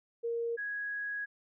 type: tone pair in turn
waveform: sine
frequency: 466.2 / 1661.3 Hz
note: A#4 / G#6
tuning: 0 / 0 cents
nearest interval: octave + minor seventh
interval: 2200 cents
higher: second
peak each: -31 / -34 dBFS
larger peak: first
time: 0.23-0.57 / 0.57-1.26 s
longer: second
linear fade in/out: 20 ms
effects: none